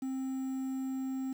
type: tone with quantisation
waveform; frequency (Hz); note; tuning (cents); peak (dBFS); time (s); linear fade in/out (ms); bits
triangle; 263.8; C4; +14; -31; 0.02-1.33; 5; 9
effects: none